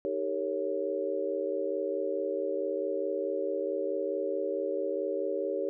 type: chord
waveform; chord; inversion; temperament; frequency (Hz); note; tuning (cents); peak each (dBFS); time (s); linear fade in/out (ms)
sine; Eb dominant seventh; none; equal with one note detuned; 311.1 / 392 / 456.6 / 554.4; Eb4 / G4 / Bb4 / Db5; 0 / 0 / -36 / 0; -38 / -33 / -35 / -33; 0.05-5.69; 0
effects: none